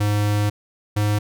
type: tone pair in turn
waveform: square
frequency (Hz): 103.83 / 104.43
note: G#2 / G#2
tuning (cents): 0 / +10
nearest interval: unison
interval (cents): 10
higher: second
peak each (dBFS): -18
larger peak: neither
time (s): 0-0.5 / 0.96-1.19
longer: first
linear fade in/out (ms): 10
effects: none